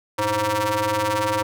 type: ring-modulated tone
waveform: sawtooth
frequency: 207.7 Hz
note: G#3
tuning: in tune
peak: -13 dBFS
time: 0.18-1.43 s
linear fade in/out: 10 ms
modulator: 736 Hz
effects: none